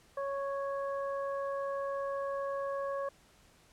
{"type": "harmonic tone", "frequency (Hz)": 554, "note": "C#5", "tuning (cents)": -1, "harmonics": [1, 2, 3], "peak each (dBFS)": [-34, -39, -48], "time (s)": [0.17, 3.09], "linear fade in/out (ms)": 5, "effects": ["pink hiss -63 dBFS RMS until 3.72 s", "low-pass 11000 Hz 12 dB/octave"]}